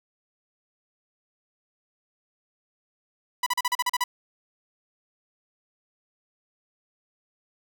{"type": "tone bursts", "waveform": "sawtooth", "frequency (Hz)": 987.8, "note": "B5", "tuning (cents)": 0, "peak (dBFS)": -18, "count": 9, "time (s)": [3.43, 4.04], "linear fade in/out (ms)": 5, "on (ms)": 34, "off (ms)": 38, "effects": []}